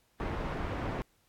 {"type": "low-pass noise", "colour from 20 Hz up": "pink", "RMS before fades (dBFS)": -35, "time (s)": [0.2, 1.02], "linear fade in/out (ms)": 0, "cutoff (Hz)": 1500, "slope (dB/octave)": 12, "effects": ["pink hiss -70 dBFS RMS until 1.28 s", "AAC 64 kbps"]}